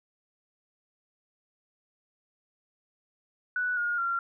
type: tone with pitch steps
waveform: sine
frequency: 1480 / 1427.9 / 1377.7 Hz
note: F#6 / F6 / F6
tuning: 0 / +38 / -24 cents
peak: -26 dBFS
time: 3.56-4.19 s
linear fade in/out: 2 ms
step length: 210 ms
effects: none